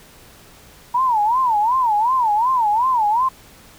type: tone with vibrato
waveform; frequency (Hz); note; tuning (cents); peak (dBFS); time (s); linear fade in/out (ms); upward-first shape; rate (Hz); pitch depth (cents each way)
sine; 932.3; A#5; 0; -14; 0.94-3.29; 10; sine; 2.7; 210
effects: pink hiss -46 dBFS RMS until 3.78 s